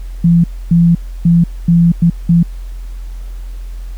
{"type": "tone bursts at uneven times", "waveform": "sine", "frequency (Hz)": 170, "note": "F3", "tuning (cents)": -46, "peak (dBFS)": -5, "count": 6, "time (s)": [[0.24, 0.44], [0.71, 0.95], [1.25, 1.44], [1.68, 1.92], [2.02, 2.1], [2.29, 2.43]], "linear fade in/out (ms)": 5, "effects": ["added 43 Hz sine -22 dBFS peak until 3.97 s", "pink hiss -46 dBFS RMS until 3.97 s"]}